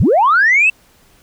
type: linear sweep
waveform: sine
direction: up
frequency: 58.27 to 2700 Hz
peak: -7 dBFS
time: 0-0.7 s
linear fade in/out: 5 ms
effects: tanh soft clip ceiling -4 dBFS + pink hiss -51 dBFS RMS until 1.22 s